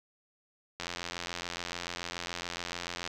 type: click train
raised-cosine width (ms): 0.2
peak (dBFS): -18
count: 199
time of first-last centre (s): 0.8-3.076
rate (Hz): 87
effects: none